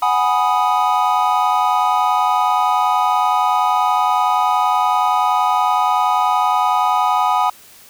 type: chord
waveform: triangle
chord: G# minor seventh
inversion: third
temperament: equal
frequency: 740 / 830.6 / 987.8 / 1244.5 Hz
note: F#5 / G#5 / B5 / D#6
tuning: 0 / 0 / 0 / 0 cents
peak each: -17 dBFS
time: 0.02-7.5 s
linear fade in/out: 5 ms
effects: white hiss -44 dBFS RMS until 7.89 s